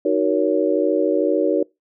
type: chord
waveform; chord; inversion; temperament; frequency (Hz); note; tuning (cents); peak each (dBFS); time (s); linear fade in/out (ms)
sine; D# minor seventh; none; just; 311.1 / 373.4 / 466.7 / 560; D#4 / F#4 / A#4 / C#5; 0 / +16 / +2 / +18; -21; 0.05-1.63; 5
effects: noise-tail reverb RT60 0.2 s tail -24 dB re dry